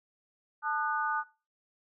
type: chord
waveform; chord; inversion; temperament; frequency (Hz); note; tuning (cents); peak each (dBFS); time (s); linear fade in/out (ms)
sine; D# diminished; second; equal with one note detuned; 880 / 1218.9 / 1480; A5 / D#6 / F#6; 0 / -36 / 0; -33; 0.62-1.24; 50
effects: noise-tail reverb RT60 0.3 s tail -18 dB re dry